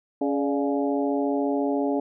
harmonic tone with a mistuned harmonic, 140 Hz, C#3, 18 cents sharp, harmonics 2 / 3 / 4 / 5 / 6, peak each -24 / -28 / -30 / -32 / -34 dBFS, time 0.21-2 s, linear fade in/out 5 ms, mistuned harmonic 4, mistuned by +78 cents, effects none

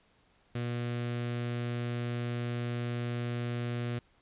sawtooth tone with notch filter, 120 Hz, B2, 49 cents flat, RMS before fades -34 dBFS, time 0.55-3.99 s, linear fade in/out 5 ms, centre 910 Hz, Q 1.8, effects pink hiss -67 dBFS RMS until 4.21 s + resampled to 8000 Hz

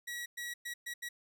sawtooth tone bursts at uneven times, 1921 Hz, B6, 48 cents flat, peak -35 dBFS, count 5, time 0.07-0.26 / 0.37-0.54 / 0.65-0.74 / 0.86-0.94 / 1.02-1.09 s, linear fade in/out 10 ms, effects none

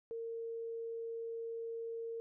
sine tone, 458.4 Hz, A#4, 29 cents flat, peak -39 dBFS, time 0.11-2.2 s, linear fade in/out 0 ms, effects none

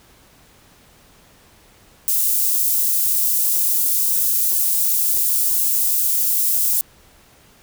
white high-pass noise, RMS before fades -18 dBFS, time 2.08-6.81 s, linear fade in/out 0 ms, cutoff 10000 Hz, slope 12 dB/octave, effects pink hiss -51 dBFS RMS until 7.62 s

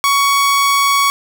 sawtooth tone, 1119 Hz, C#6, 16 cents sharp, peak -7 dBFS, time 0.04-1.1 s, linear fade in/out 0 ms, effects none

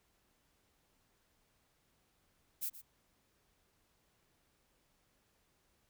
violet noise with echo, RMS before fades -38 dBFS, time 2.61-2.7 s, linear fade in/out 20 ms, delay 120 ms, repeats 1, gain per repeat -14 dB, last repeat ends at 2.82 s, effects pink hiss -75 dBFS RMS until 5.89 s

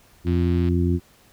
harmonic tone, 87.31 Hz, F2, in tune, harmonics 1 / 2 / 3 / 4, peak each -20 / -24 / -25 / -26 dBFS, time 0.24-1 s, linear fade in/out 50 ms
click train, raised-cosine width 0.3 ms, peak -24 dBFS, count 51, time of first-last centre 0.27-0.687 s, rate 120 Hz
effects pink hiss -55 dBFS RMS until 1.32 s

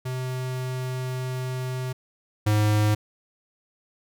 square tone pair in turn, 128.3 / 105.83 Hz, C3 / G#2, -34 / +33 cents, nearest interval minor third, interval 333 cents, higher first, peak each -28 / -19 dBFS, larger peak second, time 0.05-1.93 / 2.46-2.95 s, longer first, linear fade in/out 10 ms, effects none

